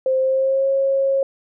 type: tone with pitch glide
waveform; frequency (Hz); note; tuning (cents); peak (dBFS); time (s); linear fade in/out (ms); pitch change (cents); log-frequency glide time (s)
sine; 523.3 to 543.3; C5 to C#5; 0 to -35; -15; 0.06-1.23; 2; +65; 0.2-0.68
effects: none